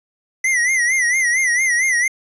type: tone with vibrato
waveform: square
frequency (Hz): 2000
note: B6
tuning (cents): +21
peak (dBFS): -15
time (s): 0.44-2.08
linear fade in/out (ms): 5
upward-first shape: sine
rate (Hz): 4.4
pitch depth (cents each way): 110
effects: resampled to 24000 Hz